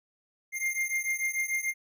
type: beating tone pair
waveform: square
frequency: 2109 / 2115.8 Hz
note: C7 / C7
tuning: +13 / +19 cents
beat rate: 6.8 Hz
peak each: -31 / -33 dBFS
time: 0.52-1.74 s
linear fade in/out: 50 ms
effects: none